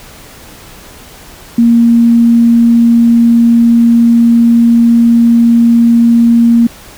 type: tone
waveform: sine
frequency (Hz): 233.6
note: A#3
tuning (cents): +4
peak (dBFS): -3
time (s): 1.58-6.67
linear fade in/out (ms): 5
effects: pink hiss -34 dBFS RMS until 6.97 s